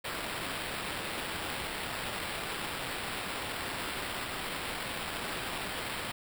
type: noise with sample-and-hold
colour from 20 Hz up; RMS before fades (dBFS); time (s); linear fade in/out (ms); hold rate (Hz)
white; -37; 0.04-6.12; 10; 6300
effects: none